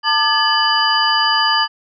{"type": "tone cluster", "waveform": "sine", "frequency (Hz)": [894, 1196, 1710, 2987, 4803], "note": ["A5", "D6", "A6", "F#7", "D8"], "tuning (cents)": [27, 31, -50, 16, 38], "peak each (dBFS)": -19, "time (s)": [0.03, 1.68], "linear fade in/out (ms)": 50, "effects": []}